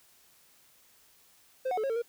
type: tone with pitch steps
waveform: triangle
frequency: 520 / 734 / 433.6 / 543 / 452.6 / 471.3 Hz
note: C5 / F#5 / A4 / C#5 / A4 / A#4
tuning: -11 / -14 / -25 / -36 / +49 / +19 cents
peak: -26 dBFS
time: 1.65-2.022 s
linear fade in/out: 10 ms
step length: 62 ms
effects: white hiss -62 dBFS RMS until 2.08 s

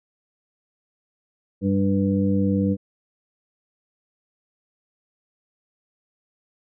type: harmonic tone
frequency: 98 Hz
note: G2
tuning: in tune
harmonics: 1 / 2 / 3 / 5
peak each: -25 / -20 / -25 / -28 dBFS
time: 1.61-2.77 s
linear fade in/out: 50 ms
effects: none

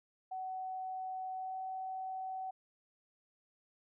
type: tone with pitch glide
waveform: sine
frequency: 751 to 755.8 Hz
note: F#5 to F#5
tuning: +26 to +37 cents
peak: -38 dBFS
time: 0.31-2.51 s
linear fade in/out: 10 ms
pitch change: +11 cents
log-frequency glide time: 1.35-1.58 s
effects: none

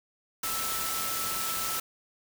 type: tone in noise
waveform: sine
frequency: 1318.5 Hz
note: E6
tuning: in tune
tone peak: -36 dBFS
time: 0.43-1.8 s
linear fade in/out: 5 ms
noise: white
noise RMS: -32 dBFS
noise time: 0.43-1.8 s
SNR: -7 dB
effects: none

